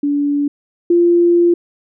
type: tone pair in turn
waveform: sine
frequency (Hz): 287.7 / 345.6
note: D4 / F4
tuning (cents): -36 / -18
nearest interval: minor third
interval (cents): 318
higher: second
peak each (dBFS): -13 / -8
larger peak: second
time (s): 0.03-0.48 / 0.9-1.54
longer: second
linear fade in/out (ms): 5
effects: none